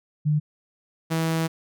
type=tone pair in turn; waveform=sine / sawtooth; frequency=150.5 / 162.58 Hz; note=D3 / E3; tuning=+43 / -24 cents; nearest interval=minor second; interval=133 cents; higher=second; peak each=-18 dBFS; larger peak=neither; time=0.25-0.4 / 1.1-1.48 s; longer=second; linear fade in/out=20 ms; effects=none